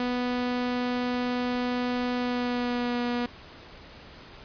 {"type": "tone with pitch glide", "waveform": "sawtooth", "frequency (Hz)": [246.9, 242.2], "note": ["B3", "B3"], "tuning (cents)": [0, -34], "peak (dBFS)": -22, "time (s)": [0, 3.26], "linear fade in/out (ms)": 2, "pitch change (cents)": -34, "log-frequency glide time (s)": [2.15, 3.02], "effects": ["pink hiss -47 dBFS RMS until 4.44 s", "resampled to 11025 Hz"]}